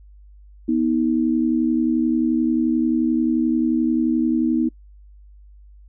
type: tone pair together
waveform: sine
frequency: 245.1 / 316.5 Hz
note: B3 / D#4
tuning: -13 / +30 cents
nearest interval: major third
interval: 443 cents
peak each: -19 dBFS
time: 0.68-4.69 s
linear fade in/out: 10 ms
effects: noise-tail reverb RT60 0.1 s tail -25 dB re dry + added 50 Hz sine -43 dBFS peak until 5.88 s